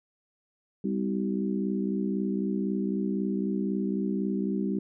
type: harmonic tone with a mistuned harmonic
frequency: 63.9 Hz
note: C2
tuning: 40 cents flat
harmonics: 3 / 4 / 5 / 6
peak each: -28 / -34 / -33 / -35 dBFS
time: 0.84-4.79 s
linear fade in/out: 5 ms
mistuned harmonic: 3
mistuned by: +52 cents
effects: none